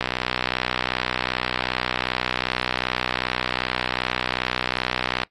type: click train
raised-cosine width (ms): 0.3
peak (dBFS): -6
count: 328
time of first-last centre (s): 0.01-5.234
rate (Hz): 62.6
effects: noise-tail reverb RT60 0.1 s tail -21 dB re dry + AAC 32 kbps